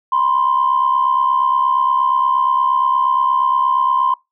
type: tone pair together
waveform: sine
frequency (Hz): 979 / 1047.5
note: B5 / C6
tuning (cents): -15 / +2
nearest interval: minor second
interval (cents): 117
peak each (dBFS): -18 / -13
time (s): 0.12-4.14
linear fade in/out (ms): 5
effects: noise-tail reverb RT60 0.2 s tail -24 dB re dry + tanh soft clip ceiling -6 dBFS